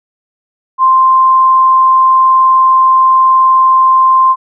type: tone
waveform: sine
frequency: 1046.5 Hz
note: C6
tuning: in tune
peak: -4 dBFS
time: 0.78-4.36 s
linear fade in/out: 50 ms
effects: none